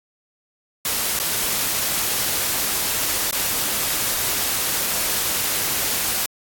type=noise with dropouts; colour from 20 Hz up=white; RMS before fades=-22 dBFS; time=0.85-6.26 s; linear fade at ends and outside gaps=2 ms; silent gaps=1.19-1.198 / 3.311-3.326 s; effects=AAC 64 kbps